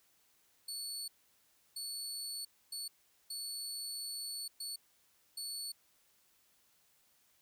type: tone bursts at uneven times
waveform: 25% pulse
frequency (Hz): 4435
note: C#8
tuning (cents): 0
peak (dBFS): -35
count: 6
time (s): 0.68-1.08 / 1.76-2.45 / 2.72-2.88 / 3.3-4.48 / 4.6-4.76 / 5.37-5.72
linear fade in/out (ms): 5
effects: white hiss -71 dBFS RMS until 7.41 s